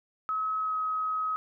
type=tone with pitch glide; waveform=sine; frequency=1282 to 1270.2 Hz; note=E6 to D#6; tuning=-49 to +35 cents; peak=-27 dBFS; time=0.29-1.36 s; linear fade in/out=0 ms; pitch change=-16 cents; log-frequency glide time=0.59-0.75 s; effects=none